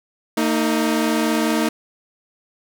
sawtooth tone pair together, 227.8 / 312.4 Hz, A#3 / D#4, -40 / +7 cents, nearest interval perfect fourth, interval 547 cents, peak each -16 dBFS, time 0.37-1.69 s, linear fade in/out 5 ms, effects none

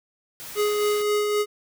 white noise, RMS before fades -38 dBFS, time 0.4-1.02 s, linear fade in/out 0 ms
square tone with tremolo, 417.4 Hz, G#4, 9 cents sharp, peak -20 dBFS, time 0.55-1.46 s, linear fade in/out 50 ms, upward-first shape sine, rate 3.8 Hz, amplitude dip 30%
effects none

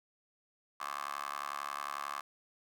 15% pulse tone with high-pass filter, 71.1 Hz, C#2, 45 cents sharp, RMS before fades -40 dBFS, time 0.8-2.21 s, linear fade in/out 5 ms, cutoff 1100 Hz, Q 5, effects none

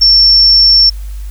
sine tone, 5430 Hz, F8, 50 cents flat, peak -3 dBFS, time 0.01-0.9 s, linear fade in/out 10 ms, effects added 50 Hz sine -20 dBFS peak until 1.3 s + white hiss -42 dBFS RMS until 1.3 s

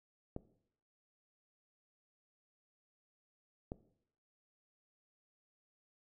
clicks, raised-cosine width 2 ms, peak -27 dBFS, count 2, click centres 0.364 / 3.719 s, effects noise-tail reverb RT60 0.7 s tail -17 dB re dry

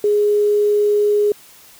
sine tone with quantisation, 415.3 Hz, G#4, in tune, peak -12 dBFS, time 0.04-1.32 s, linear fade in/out 2 ms, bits 7, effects white hiss -45 dBFS RMS until 1.79 s

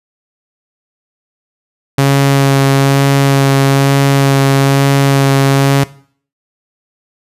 sawtooth tone with vibrato, 137.7 Hz, C#3, 11 cents flat, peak -3 dBFS, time 1.98-5.84 s, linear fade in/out 5 ms, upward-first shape sine, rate 1.1 Hz, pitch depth 11 cents each way, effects noise-tail reverb RT60 0.5 s tail -18 dB re dry + resampled to 32000 Hz

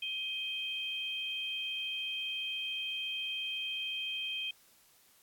sine tone pair together, 2517 / 3167 Hz, D#7 / G7, +19 / +17 cents, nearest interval major third, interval 398 cents, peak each -39 / -36 dBFS, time 0.02-4.51 s, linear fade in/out 5 ms, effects white hiss -64 dBFS RMS until 5.22 s + AAC 64 kbps

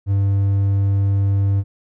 triangle tone, 98.9 Hz, G2, 16 cents sharp, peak -12 dBFS, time 0.06-1.64 s, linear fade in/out 50 ms, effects none

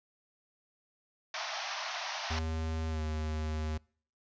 pink band-pass noise, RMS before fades -38 dBFS, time 1.34-2.39 s, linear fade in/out 2 ms, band 620 to 6100 Hz, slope 96 dB/octave
square tone with pitch glide, 80 to 77.68 Hz, D#2 to D#2, +49 to -2 cents, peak -33 dBFS, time 2.3-3.78 s, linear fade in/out 10 ms, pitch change -51 cents, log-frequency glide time 2.89-3.01 s
effects noise-tail reverb RT60 0.5 s tail -26 dB re dry + resampled to 16000 Hz

